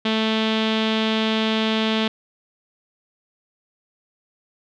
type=tone with low-pass filter; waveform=sawtooth; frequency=220 Hz; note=A3; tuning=in tune; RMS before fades=-21 dBFS; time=0.05-2.08 s; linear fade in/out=5 ms; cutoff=3400 Hz; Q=4.3; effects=none

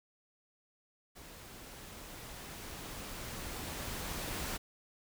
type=noise with level ramp; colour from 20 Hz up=pink; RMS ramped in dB=-52 to -38 dBFS; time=1.15-4.58 s; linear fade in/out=20 ms; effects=none

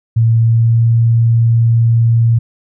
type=tone with pitch glide; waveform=sine; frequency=114.2 to 115.66 Hz; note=A#2 to A#2; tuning=-35 to -13 cents; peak=-7 dBFS; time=0.16-2.39 s; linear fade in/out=10 ms; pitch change=+22 cents; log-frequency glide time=0.34-0.86 s; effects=none

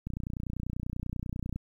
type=click train; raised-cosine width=5 ms; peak=-22 dBFS; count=46; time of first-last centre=0.07-1.56 s; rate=30.2 Hz; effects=10-bit

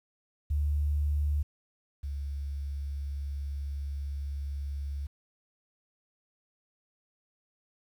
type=tone pair in turn; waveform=sine; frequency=73.42 / 70.38 Hz; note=D2 / C#2; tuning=0 / +27 cents; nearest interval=minor second; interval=73 cents; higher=first; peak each=-25 / -32 dBFS; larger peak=first; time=0.5-1.43 / 2.03-5.07 s; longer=second; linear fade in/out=10 ms; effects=10-bit

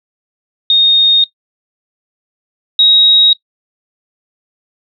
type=tone pair in turn; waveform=sine; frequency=3702 / 3795 Hz; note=A#7 / A#7; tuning=-13 / +30 cents; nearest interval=unison; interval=43 cents; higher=second; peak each=-5 dBFS; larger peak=neither; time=0.7-1.24 / 2.79-3.33 s; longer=neither; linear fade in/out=2 ms; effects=noise-tail reverb RT60 0.1 s tail -19 dB re dry

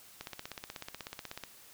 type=click train; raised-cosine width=0.2 ms; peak=-23 dBFS; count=21; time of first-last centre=0.21-1.437 s; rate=16.3 Hz; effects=white hiss -56 dBFS RMS until 1.73 s

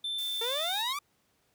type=tone with pitch glide; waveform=triangle; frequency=3547 to 3802 Hz; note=A7 to A#7; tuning=+13 to +33 cents; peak=-30 dBFS; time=0.04-0.93 s; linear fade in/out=5 ms; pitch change=+120 cents; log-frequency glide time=0.65-0.8 s
type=noise; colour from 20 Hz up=blue; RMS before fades=-44 dBFS; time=0.18-0.82 s; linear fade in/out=5 ms
type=exponential sweep; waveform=sawtooth; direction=up; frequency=445.3 to 1200 Hz; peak=-29 dBFS; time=0.41-0.99 s; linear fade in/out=5 ms
effects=pink hiss -71 dBFS RMS until 1.54 s + high-pass 80 Hz 12 dB/octave

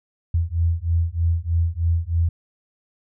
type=beating tone pair; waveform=sine; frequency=82.41 / 85.61 Hz; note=E2 / F2; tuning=0 / -34 cents; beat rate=3.2 Hz; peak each=-21 dBFS; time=0.34-2.29 s; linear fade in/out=5 ms; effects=none

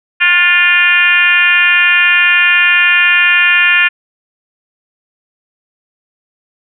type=tone with frequency modulation; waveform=sine; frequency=2104 Hz; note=C7; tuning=9 cents sharp; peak=-6 dBFS; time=0.2-3.89 s; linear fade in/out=20 ms; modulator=342 Hz; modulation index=2; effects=none

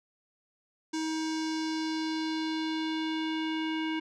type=tone with low-pass filter sweep; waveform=square; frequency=317.1 Hz; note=D#4; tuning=33 cents sharp; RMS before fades=-32 dBFS; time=0.93-4 s; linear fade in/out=10 ms; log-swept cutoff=6500 to 2700 Hz; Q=2.5; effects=none

